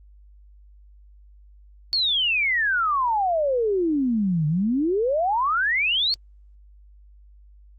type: exponential two-way sweep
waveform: sine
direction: down then up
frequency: 4479 to 146.83 to 4479 Hz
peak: -19 dBFS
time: 1.93-6.14 s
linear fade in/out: 0 ms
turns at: 4.47 s
effects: added 50 Hz sine -47 dBFS peak until 7.78 s + Opus 48 kbps